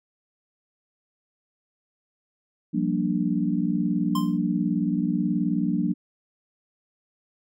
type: chord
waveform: sine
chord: G minor seventh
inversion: third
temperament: equal with one note detuned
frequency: 174.61 / 193.19 / 233.1 / 293.7 Hz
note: F3 / G3 / Bb3 / D4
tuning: 0 / -25 / 0 / 0 cents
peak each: -27 dBFS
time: 2.73-5.94 s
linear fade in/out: 20 ms
type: tone with exponential decay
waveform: square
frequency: 1046.5 Hz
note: C6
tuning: in tune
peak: -25 dBFS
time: 4.15-4.38 s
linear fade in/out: 5 ms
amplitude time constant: 50 ms
effects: none